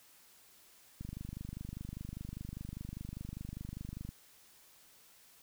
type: click train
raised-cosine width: 5 ms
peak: -30 dBFS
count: 78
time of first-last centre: 1.01-4.09 s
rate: 25 Hz
effects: white hiss -62 dBFS RMS until 5.42 s